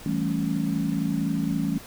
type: chord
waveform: sine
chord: A dominant seventh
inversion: second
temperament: equal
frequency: 164.81 / 196 / 220 / 277.2 Hz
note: E3 / G3 / A3 / C#4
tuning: 0 / 0 / 0 / 0 cents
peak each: -28 / -29 / -29 / -28 dBFS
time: 0.06-1.78 s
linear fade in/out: 2 ms
effects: pink hiss -44 dBFS RMS until 1.86 s